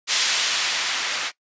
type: noise with low-pass filter sweep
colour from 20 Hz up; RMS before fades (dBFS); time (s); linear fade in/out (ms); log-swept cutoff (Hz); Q
violet; -23; 0.07-1.32; 50; 3600 to 2000; 0.71
effects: noise-tail reverb RT60 0.1 s tail -20 dB re dry + resampled to 16000 Hz